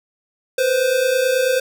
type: tone pair together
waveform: square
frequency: 490.8 / 520 Hz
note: B4 / C5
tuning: -11 / -11 cents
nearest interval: minor second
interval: 100 cents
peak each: -22 / -17 dBFS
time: 0.58-1.6 s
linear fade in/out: 5 ms
effects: none